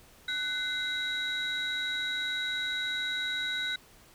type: tone cluster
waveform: sine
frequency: 1498 / 2062 / 3855 Hz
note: F#6 / C7 / B7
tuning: +21 / -26 / -43 cents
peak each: -32 / -37 / -31 dBFS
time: 0.28-3.76 s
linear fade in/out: 5 ms
effects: tanh soft clip ceiling -25 dBFS + pink hiss -57 dBFS RMS until 4.14 s